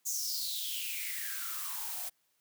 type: noise with high-pass filter sweep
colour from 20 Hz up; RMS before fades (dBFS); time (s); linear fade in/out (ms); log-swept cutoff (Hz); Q
blue; -37; 0.05-2.1; 20; 6700 to 660; 7.4
effects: white hiss -75 dBFS RMS until 2.4 s + high-pass 100 Hz 12 dB/octave